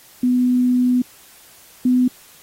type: tone pair in turn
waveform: sine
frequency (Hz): 249.1 / 251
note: B3 / B3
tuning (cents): +15 / +28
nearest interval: unison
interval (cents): 13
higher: second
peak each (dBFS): -13 / -12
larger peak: second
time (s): 0.23-1.02 / 1.85-2.08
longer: first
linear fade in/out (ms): 5
effects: white hiss -47 dBFS RMS until 2.42 s + AAC 48 kbps